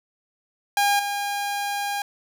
sawtooth tone with level steps, 810 Hz, G#5, 43 cents flat, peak -14 / -21 dBFS, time 0.77-2.02 s, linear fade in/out 2 ms, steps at 0.99 s, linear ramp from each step 5 ms, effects none

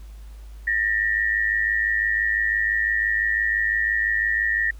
sine tone pair together, 1793 / 1898.9 Hz, A6 / A#6, +32 / +32 cents, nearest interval minor second, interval 100 cents, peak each -22 dBFS, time 0.67-4.71 s, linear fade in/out 5 ms, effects added 52 Hz sine -37 dBFS peak until 4.79 s + pink hiss -56 dBFS RMS until 4.79 s

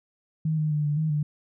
sine tone with pitch steps, 157.4 / 153.7 / 149.8 / 147.4 / 157 / 149 Hz, D#3 / D#3 / D3 / D3 / D#3 / D3, +20 / -21 / +35 / +7 / +16 / +25 cents, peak -22 dBFS, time 0.45-1.23 s, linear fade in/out 5 ms, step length 130 ms, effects none

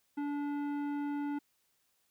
triangle tone with tanh clipping, 288.8 Hz, D4, 29 cents flat, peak -35 dBFS, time 0.17-1.39 s, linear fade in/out 10 ms, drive 17 dB, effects white hiss -75 dBFS RMS until 2.1 s

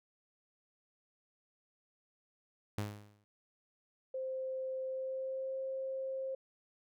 sawtooth tone with exponential decay, 103.83 Hz, G#2, in tune, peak -29 dBFS, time 2.78-3.24 s, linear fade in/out 0 ms, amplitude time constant 98 ms
sine tone with pitch glide, 523 to 530.6 Hz, C5 to C5, -1 to +24 cents, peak -36 dBFS, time 4.14-6.35 s, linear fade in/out 5 ms, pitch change +25 cents, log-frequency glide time 4.86-5.59 s
effects none

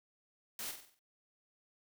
white noise with echo, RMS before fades -42 dBFS, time 0.59-0.71 s, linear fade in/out 2 ms, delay 47 ms, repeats 6, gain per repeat -6 dB, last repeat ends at 0.992 s, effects none

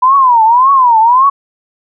sine tone with vibrato, 987.8 Hz, B5, in tune, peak -4 dBFS, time 0.02-1.3 s, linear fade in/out 10 ms, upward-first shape triangle, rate 1.8 Hz, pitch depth 230 cents each way, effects none

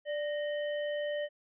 sine tone with sample-and-hold, 589 Hz, D5, 5 cents sharp, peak -31 dBFS, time 0.05-1.29 s, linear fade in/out 50 ms, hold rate 2450 Hz, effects resampled to 8000 Hz

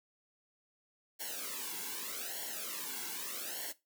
white noise with flanger, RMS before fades -41 dBFS, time 1.19-3.73 s, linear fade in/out 20 ms, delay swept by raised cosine 0.8 to 1.65 ms, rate 0.82 Hz, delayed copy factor -1, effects noise-tail reverb RT60 0.2 s tail -17 dB re dry + high-pass 200 Hz 12 dB/octave

